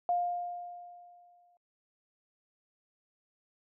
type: tone with exponential decay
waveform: sine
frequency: 705 Hz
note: F5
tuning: 16 cents sharp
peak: -25 dBFS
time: 0.09-1.57 s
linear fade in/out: 1 ms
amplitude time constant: 320 ms
effects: noise-tail reverb RT60 0.1 s tail -25 dB re dry